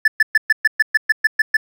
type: tone bursts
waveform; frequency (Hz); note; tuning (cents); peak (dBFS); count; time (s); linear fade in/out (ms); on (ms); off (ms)
triangle; 1745; A6; -15; -7; 11; 0.05-1.569; 5; 29; 120
effects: none